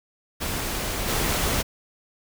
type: noise with level steps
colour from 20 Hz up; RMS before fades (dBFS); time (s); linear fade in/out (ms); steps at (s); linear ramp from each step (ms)
pink; -28 / -24; 0.4-1.63; 20; 1.07; 20
effects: none